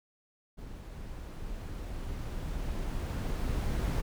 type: noise with level ramp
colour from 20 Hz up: brown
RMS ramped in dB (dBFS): -44 to -29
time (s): 0.57-4.02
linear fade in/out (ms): 20
effects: none